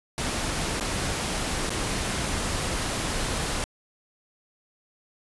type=noise with dropouts; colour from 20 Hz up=pink; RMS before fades=-28 dBFS; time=0.18-3.64 s; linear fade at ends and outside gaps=0 ms; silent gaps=0.798-0.809 / 1.694-1.704 s; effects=resampled to 24000 Hz